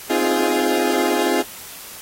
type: chord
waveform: 30% pulse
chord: F minor seventh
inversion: second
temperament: equal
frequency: 261.6 / 311.1 / 349.2 / 415.3 Hz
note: C4 / Eb4 / F4 / Ab4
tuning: 0 / 0 / 0 / 0 cents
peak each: -22 / -22 / -19 / -20 dBFS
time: 0.09-1.43 s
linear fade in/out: 20 ms
effects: white hiss -37 dBFS RMS until 2.01 s + AAC 48 kbps